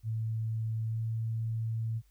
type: tone with pitch glide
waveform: sine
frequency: 111.5 to 112.73 Hz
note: A2 to A2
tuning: +23 to +42 cents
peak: -30 dBFS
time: 0.03-2.02 s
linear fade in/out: 50 ms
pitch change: +19 cents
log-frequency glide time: 0.85-1.01 s
effects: added 50 Hz sine -61 dBFS peak until 2.1 s + white hiss -73 dBFS RMS until 2.1 s